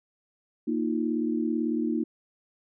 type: chord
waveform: sine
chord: Bb suspended fourth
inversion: none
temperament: equal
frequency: 233.1 / 311.1 / 349.2 Hz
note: Bb3 / Eb4 / F4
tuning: 0 / 0 / 0 cents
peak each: -28 / -28 / -32 dBFS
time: 0.67-2.04 s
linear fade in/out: 10 ms
effects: none